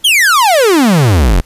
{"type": "exponential sweep", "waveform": "45% pulse", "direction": "down", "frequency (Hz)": [3381, 38.89], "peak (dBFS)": -6, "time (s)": [0.04, 1.41], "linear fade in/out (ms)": 10, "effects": ["pink hiss -46 dBFS RMS until 1.45 s", "resampled to 32000 Hz"]}